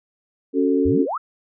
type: chord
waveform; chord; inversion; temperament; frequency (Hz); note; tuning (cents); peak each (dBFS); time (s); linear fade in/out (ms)
sine; F# minor; second; just; 277.5 / 370 / 444; C#4 / F#4 / A4; +2 / 0 / +16; -18 / -22 / -21; 0.53-1.07; 50
type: exponential sweep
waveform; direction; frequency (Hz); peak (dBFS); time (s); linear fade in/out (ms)
sine; up; 66 to 1410; -22; 0.85-1.18; 10
effects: none